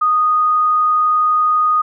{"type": "tone", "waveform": "sine", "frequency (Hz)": 1239, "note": "D#6", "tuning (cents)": -8, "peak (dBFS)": -11, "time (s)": [0.01, 1.82], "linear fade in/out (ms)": 10, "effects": []}